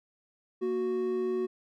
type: tone pair together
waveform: triangle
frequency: 233.1 / 370 Hz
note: A#3 / F#4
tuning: 0 / 0 cents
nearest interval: minor sixth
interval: 800 cents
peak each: -34 / -26 dBFS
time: 0.61-1.47 s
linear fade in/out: 20 ms
effects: none